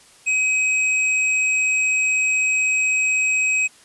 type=tone with hard clipping; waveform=sine; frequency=2534 Hz; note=D#7; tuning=31 cents sharp; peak=-18 dBFS; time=0.26-3.68 s; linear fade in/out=20 ms; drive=13 dB; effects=white hiss -50 dBFS RMS until 3.84 s + resampled to 24000 Hz